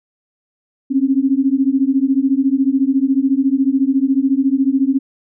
sine beating tone pair, 262.9 / 276.9 Hz, C4 / C#4, +8 / -2 cents, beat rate 14 Hz, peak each -15 dBFS, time 0.9-4.99 s, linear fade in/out 20 ms, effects none

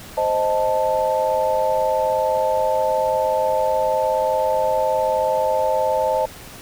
sine chord, A diminished, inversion first, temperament equal, 523.3 / 622.3 / 880 Hz, C5 / Eb5 / A5, 0 / 0 / 0 cents, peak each -21 dBFS, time 0.17-6.26 s, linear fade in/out 10 ms, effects pink hiss -39 dBFS RMS until 6.61 s

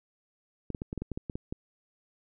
clicks, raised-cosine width 3 ms, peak -21 dBFS, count 11, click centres 0.703 / 0.748 / 0.819 / 0.929 / 0.977 / 1.02 / 1.117 / 1.175 / 1.298 / 1.355 / 1.525 s, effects none

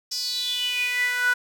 sawtooth tone with high-pass filter sweep, 493.9 Hz, B4, in tune, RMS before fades -25 dBFS, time 0.11-1.34 s, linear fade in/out 10 ms, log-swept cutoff 5300 to 1400 Hz, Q 8.7, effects none

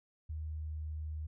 sine tone with pitch glide, 77.78 to 77.24 Hz, D#2 to D#2, 0 to -12 cents, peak -37 dBFS, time 0.29-1.27 s, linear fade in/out 10 ms, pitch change -12 cents, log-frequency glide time 0.43-0.73 s, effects none

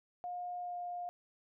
sine tone with pitch glide, 713 to 707.7 Hz, F5 to F5, +36 to +23 cents, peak -38 dBFS, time 0.24-1.09 s, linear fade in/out 0 ms, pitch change -13 cents, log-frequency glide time 0.6-0.76 s, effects none

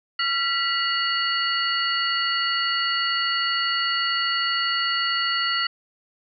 sine tone cluster, 1368 / 1959 / 2867 / 4426 Hz, F6 / B6 / F7 / C#8, -36 / -15 / +45 / -3 cents, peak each -26 / -27 / -27 / -26 dBFS, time 0.19-5.67 s, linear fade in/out 5 ms, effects none

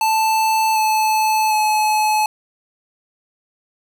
square tone with pitch steps, 880 / 868.4 / 856.9 Hz, A5 / A5 / A5, 0 / -23 / -46 cents, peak -15 dBFS, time 0.01-2.26 s, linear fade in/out 2 ms, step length 750 ms, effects none

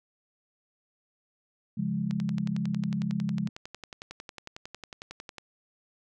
sine chord, Db major, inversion none, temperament equal, 138.59 / 174.61 / 207.7 Hz, Db3 / F3 / Ab3, 0 / 0 / 0 cents, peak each -34 / -31 / -30 dBFS, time 1.77-3.49 s, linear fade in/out 10 ms
click train, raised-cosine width 0.2 ms, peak -23 dBFS, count 37, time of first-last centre 2.11-5.383 s, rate 11 Hz
effects none

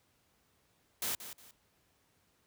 white noise with echo, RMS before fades -35 dBFS, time 1.02-1.15 s, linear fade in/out 2 ms, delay 180 ms, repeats 2, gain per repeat -11 dB, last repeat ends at 1.51 s, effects pink hiss -72 dBFS RMS until 2.46 s + high-pass 60 Hz 12 dB/octave

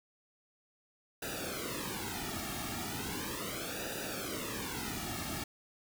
pink noise with flanger, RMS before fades -39 dBFS, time 1.22-5.44 s, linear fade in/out 5 ms, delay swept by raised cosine 0.92 to 2.02 ms, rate 0.37 Hz, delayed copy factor -0.95, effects none

